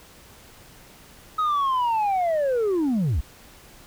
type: linear sweep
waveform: sine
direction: down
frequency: 1275 to 51.91 Hz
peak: -17 dBFS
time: 1.38-3.21 s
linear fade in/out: 10 ms
effects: tanh soft clip ceiling -19 dBFS + pink hiss -49 dBFS RMS until 3.86 s